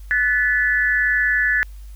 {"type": "tone with amplitude modulation", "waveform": "sine", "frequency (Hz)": 1732, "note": "A6", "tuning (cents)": -28, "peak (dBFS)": -11, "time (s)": [0.11, 1.63], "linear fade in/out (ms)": 0, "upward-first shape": "sine", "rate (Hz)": 241, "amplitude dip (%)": 95, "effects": ["added 50 Hz sine -34 dBFS peak until 1.95 s", "white hiss -55 dBFS RMS until 1.95 s"]}